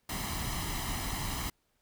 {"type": "noise with comb filter", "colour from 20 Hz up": "pink", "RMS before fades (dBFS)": -35, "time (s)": [0.09, 1.5], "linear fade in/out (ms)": 5, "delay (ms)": 0.99, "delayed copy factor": 0.65, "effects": ["pink hiss -75 dBFS RMS until 1.81 s"]}